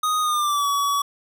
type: tone with pitch glide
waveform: square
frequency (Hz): 1244.5 to 1134.6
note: D#6 to C#6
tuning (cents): 0 to +40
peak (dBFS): -20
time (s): 0.03-1.02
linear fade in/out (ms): 5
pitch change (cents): -160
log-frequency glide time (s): 0.21-0.67
effects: none